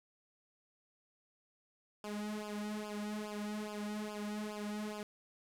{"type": "tone with flanger", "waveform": "sawtooth", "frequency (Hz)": 210, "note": "G#3", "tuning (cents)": 19, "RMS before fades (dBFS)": -41, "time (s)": [2.04, 5.03], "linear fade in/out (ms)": 2, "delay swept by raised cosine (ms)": [0.49, 2.99], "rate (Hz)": 2.4, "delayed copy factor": -0.95, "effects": ["low-pass 12000 Hz 12 dB/octave", "10-bit"]}